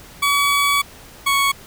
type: tone pair in turn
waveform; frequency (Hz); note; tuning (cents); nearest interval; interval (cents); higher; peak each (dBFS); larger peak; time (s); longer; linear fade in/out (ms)
20% pulse; 1136 / 1111.3; C#6 / C#6; +42 / +4; unison; 38; first; -10; neither; 0.22-0.82 / 1.26-1.52; first; 10
effects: pink hiss -42 dBFS RMS until 1.66 s